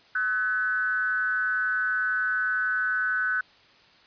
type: tone with frequency modulation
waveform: sine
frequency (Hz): 1500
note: F#6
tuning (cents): +23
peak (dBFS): -23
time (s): 0.15-3.41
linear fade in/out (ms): 5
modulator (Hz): 209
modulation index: 0.57
effects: white hiss -56 dBFS RMS until 4.06 s + resampled to 11025 Hz